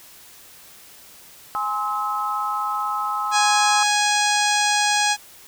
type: chord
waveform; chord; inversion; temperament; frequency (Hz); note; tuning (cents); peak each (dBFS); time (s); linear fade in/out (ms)
sine; Ab augmented; none; equal with one note detuned; 830.6 / 1046.5 / 1288.4; Ab5 / C6 / E6; 0 / 0 / -40; -27 / -28 / -24; 1.55-3.83; 0
type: harmonic tone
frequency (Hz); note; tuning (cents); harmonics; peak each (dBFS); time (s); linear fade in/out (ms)
830.6; G#5; 0; 1 / 2 / 3 / 4 / 5 / 6 / 7 / 8 / 9 / 10; -21 / -24 / -26 / -27 / -28 / -29 / -29 / -30 / -31 / -31; 3.31-5.17; 50
effects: white hiss -46 dBFS RMS until 5.47 s